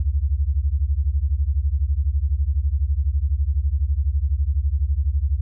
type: beating tone pair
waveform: sine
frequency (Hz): 65.6 / 77.6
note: C2 / D#2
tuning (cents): +5 / -4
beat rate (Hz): 12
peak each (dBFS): -20 / -21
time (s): 0-5.41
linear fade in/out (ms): 5
effects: none